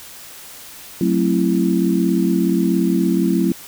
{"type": "chord", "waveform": "sine", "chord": "F# half-diminished seventh", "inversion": "none", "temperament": "just", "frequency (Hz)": [185, 222, 266.4, 333], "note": ["F#3", "A3", "C4", "E4"], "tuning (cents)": [0, 16, 31, 18], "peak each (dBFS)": [-18, -21, -21, -19], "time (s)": [1.01, 3.52], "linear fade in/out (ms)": 2, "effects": ["white hiss -38 dBFS RMS until 3.67 s"]}